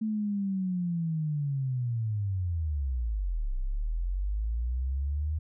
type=linear two-way sweep; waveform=sine; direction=down then up; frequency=220.4 to 30.57 to 78.8 Hz; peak=-27 dBFS; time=0.01-5.39 s; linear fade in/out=10 ms; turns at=3.55 s; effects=none